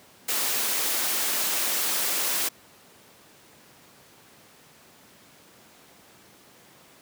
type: high-pass noise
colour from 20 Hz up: white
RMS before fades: -26 dBFS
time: 0.28-2.49 s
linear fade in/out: 10 ms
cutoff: 240 Hz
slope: 12 dB/octave
effects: pink hiss -53 dBFS RMS until 7.01 s + high-pass 150 Hz 12 dB/octave